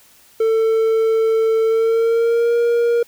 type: tone with pitch glide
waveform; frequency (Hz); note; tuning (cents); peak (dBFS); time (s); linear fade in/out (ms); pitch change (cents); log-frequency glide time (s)
triangle; 446.4 to 471.3; A4 to A#4; +25 to +19; -11; 0.4-3.03; 5; +94; 1.65-2.55
effects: white hiss -50 dBFS RMS until 3.07 s